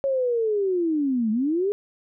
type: linear two-way sweep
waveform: sine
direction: down then up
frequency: 554.4 to 209.7 to 419.6 Hz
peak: -20 dBFS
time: 0.04-1.72 s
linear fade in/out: 0 ms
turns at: 1.31 s
effects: none